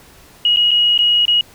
sine tone with dropouts, 2896 Hz, F#7, 38 cents flat, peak -10 dBFS, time 0.45-1.41 s, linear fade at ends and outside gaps 2 ms, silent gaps 0.562-0.57 / 0.709-0.714 / 0.978-0.989 / 1.254-1.28 s, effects pink hiss -45 dBFS RMS until 1.54 s

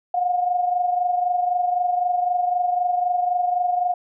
sine tone pair together, 714.1 / 738 Hz, F5 / F#5, +38 / -5 cents, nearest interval minor second, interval 57 cents, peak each -19 / -26 dBFS, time 0.14-3.94 s, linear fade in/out 5 ms, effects none

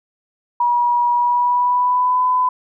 sine tone with pitch glide, 963 to 1005.1 Hz, B5 to B5, -44 to +30 cents, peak -13 dBFS, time 0.6-2.49 s, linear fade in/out 5 ms, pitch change +74 cents, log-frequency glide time 1.13-2.23 s, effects none

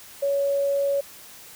sine tone, 560 Hz, C#5, 18 cents sharp, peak -20 dBFS, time 0.22-1.01 s, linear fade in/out 10 ms, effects white hiss -45 dBFS RMS until 1.55 s

